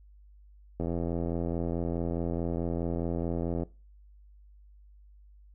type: click train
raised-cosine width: 2 ms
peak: -19 dBFS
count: 241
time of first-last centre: 0.8-3.634 s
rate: 84.7 Hz
effects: noise-tail reverb RT60 0.3 s tail -20 dB re dry + added 50 Hz sine -52 dBFS peak until 5.54 s